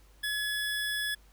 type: tone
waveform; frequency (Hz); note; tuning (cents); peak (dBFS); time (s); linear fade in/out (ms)
25% pulse; 1700; G#6; +40; -26; 0.23-1.15; 10
effects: added 50 Hz sine -56 dBFS peak until 1.32 s + pink hiss -64 dBFS RMS until 1.32 s